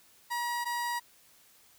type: tone pair in turn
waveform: 30% pulse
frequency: 957 / 957 Hz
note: A#5 / A#5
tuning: +45 / +45 cents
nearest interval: unison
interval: 0 cents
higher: neither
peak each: -28 dBFS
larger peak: neither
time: 0.3-0.65 / 0.65-1 s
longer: neither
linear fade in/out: 20 ms
effects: white hiss -61 dBFS RMS until 1.78 s